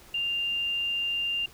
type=tone; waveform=sine; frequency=2794 Hz; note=F7; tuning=in tune; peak=-26 dBFS; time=0.14-1.46 s; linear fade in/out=5 ms; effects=pink hiss -52 dBFS RMS until 1.53 s